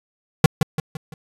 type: tone with echo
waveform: square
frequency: 155.8 Hz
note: D#3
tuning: 3 cents sharp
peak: -7 dBFS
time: 0.44-0.46 s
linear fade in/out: 2 ms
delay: 170 ms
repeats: 4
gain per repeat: -7 dB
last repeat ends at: 1.14 s
effects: resampled to 32000 Hz